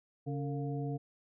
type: harmonic tone with a mistuned harmonic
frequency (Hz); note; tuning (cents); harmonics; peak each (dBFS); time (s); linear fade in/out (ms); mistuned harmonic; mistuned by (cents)
140.6; C#3; +25; 1 / 2 / 3 / 5; -35 / -40 / -42 / -46; 0.26-0.98; 20; 3; +120
effects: none